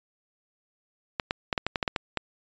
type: clicks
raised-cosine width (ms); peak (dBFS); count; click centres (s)
0.3; -10; 10; 1.198 / 1.309 / 1.528 / 1.578 / 1.666 / 1.758 / 1.828 / 1.878 / 1.962 / 2.173
effects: resampled to 16000 Hz